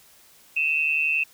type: tone pair together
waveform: sine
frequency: 2545 / 2696 Hz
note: D#7 / E7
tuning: +39 / +38 cents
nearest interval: minor second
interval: 99 cents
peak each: -23 dBFS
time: 0.56-1.24 s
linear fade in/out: 10 ms
effects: white hiss -54 dBFS RMS until 1.33 s